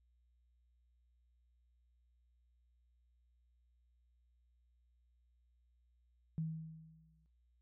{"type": "tone with exponential decay", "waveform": "sine", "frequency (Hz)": 160, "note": "D#3", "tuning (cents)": 49, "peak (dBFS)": -34, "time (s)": [6.38, 7.26], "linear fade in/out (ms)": 0, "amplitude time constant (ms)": 190, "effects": ["noise-tail reverb RT60 0.4 s tail -21 dB re dry", "added 60 Hz sine -70 dBFS peak until 7.61 s"]}